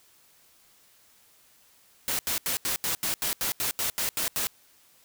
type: noise bursts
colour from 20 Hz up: white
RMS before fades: -28 dBFS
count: 13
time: 2.08-4.47 s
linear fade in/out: 0 ms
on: 110 ms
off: 80 ms
effects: white hiss -60 dBFS RMS until 5.04 s